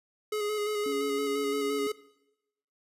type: tone with vibrato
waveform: square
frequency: 420 Hz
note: G#4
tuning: 19 cents sharp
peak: -29 dBFS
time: 0.32-1.92 s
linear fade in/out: 5 ms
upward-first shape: square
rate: 5.8 Hz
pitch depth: 21 cents each way
type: tone with pitch glide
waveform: sine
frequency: 280 to 281.8 Hz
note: C#4 to C#4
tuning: +18 to +29 cents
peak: -33 dBFS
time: 0.86-1.87 s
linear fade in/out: 2 ms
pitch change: +11 cents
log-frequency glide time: 1.03-1.43 s
effects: noise-tail reverb RT60 0.9 s tail -20 dB re dry + resampled to 32000 Hz